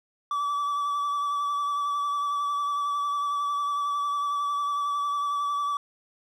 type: tone with vibrato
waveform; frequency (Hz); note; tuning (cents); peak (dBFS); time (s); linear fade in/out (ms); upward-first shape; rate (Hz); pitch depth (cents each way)
triangle; 1153; D6; -32; -23; 0.31-5.77; 2; sine; 11; 20
effects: none